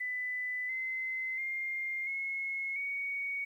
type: tone with pitch steps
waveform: sine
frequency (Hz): 1998 / 2055 / 2114 / 2175 / 2238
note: B6 / C7 / C7 / C#7 / C#7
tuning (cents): +20 / -32 / +17 / -33 / +16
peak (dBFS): -33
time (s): 0-3.45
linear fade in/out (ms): 10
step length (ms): 690
effects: 11-bit